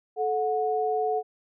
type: tone pair together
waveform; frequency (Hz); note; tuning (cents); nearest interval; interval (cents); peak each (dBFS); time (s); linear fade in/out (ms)
sine; 435 / 730.9; A4 / F#5; -20 / -21; major sixth; 899; -26; 0.16-1.23; 50
effects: none